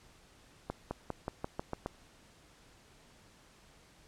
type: accelerating click train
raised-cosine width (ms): 1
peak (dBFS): -21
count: 8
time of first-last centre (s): 0.7-1.861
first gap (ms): 210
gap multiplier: 0.92
effects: pink hiss -61 dBFS RMS until 4.07 s + low-pass 9000 Hz 12 dB/octave